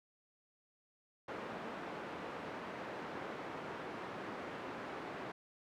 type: band-pass noise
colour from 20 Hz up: pink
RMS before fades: -45 dBFS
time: 1.28-5.32 s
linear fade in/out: 5 ms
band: 250 to 1700 Hz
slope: 12 dB/octave
effects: none